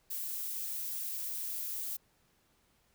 violet noise, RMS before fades -38 dBFS, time 0.1-1.97 s, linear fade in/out 10 ms, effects pink hiss -71 dBFS RMS until 2.94 s

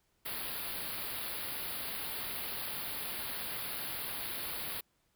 white band-stop noise, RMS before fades -39 dBFS, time 0.25-4.81 s, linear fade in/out 10 ms, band 4800 to 10000 Hz, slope 96 dB/octave, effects pink hiss -75 dBFS RMS until 5.15 s

